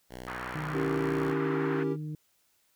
5% pulse tone, 62.1 Hz, B1, 10 cents sharp, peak -29 dBFS, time 0.09-1.35 s, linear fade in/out 50 ms
white band-pass noise, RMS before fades -39 dBFS, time 0.27-1.84 s, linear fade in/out 10 ms, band 870 to 1700 Hz, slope 24 dB/octave
harmonic tone, 152.7 Hz, D#3, 32 cents flat, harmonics 1 / 2 / 3, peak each -34 / -42 / -55 dBFS, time 0.55-2.15 s, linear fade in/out 2 ms
triangle chord, C# diminished seventh, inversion none, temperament equal, 277.2 / 329.6 / 392 / 466.2 Hz, C#4 / E4 / G4 / Bb4, 0 / 0 / 0 / 0 cents, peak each -30 / -35 / -29 / -35 dBFS, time 0.72-1.97 s, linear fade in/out 50 ms
effects white hiss -70 dBFS RMS until 2.75 s

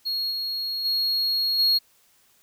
triangle tone with level steps, 4300 Hz, C8, 47 cents sharp, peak -23 / -25 / -20 / -16 dBFS, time 0.05-1.79 s, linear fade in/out 20 ms, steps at 0.3 / 0.84 / 1.58 s, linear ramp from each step 20 ms, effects white hiss -61 dBFS RMS until 2.42 s

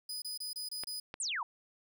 sawtooth tone bursts, 4978 Hz, D#8, in tune, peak -35 dBFS, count 6, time 0.09-1 s, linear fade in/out 5 ms, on 130 ms, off 26 ms
clicks, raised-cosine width 0.3 ms, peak -25 dBFS, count 2, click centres 0.836 / 1.141 s
sine exponential sweep, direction down, 9397 to 880 Hz, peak -33 dBFS, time 1.2-1.43 s, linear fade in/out 2 ms
effects none

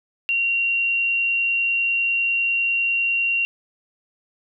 sine tone, 2755 Hz, F7, 24 cents flat, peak -18 dBFS, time 0.29-3.45 s, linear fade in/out 0 ms, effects none

